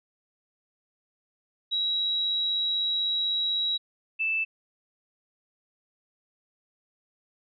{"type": "tone pair in turn", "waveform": "sine", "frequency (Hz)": [3868, 2640], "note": ["B7", "E7"], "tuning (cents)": [-37, 2], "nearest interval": "perfect fifth", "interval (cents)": 661, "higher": "first", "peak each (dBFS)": -24, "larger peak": "neither", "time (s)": [[1.71, 3.78], [4.19, 4.45]], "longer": "first", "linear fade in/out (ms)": 20, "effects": []}